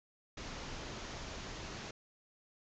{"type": "low-pass noise", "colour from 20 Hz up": "pink", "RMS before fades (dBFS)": -45, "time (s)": [0.37, 1.91], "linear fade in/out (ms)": 5, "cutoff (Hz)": 7000, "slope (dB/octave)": 96, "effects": []}